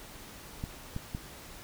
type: clicks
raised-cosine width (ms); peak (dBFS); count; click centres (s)
5; -22; 3; 0.639 / 0.964 / 1.149
effects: pink hiss -48 dBFS RMS until 1.63 s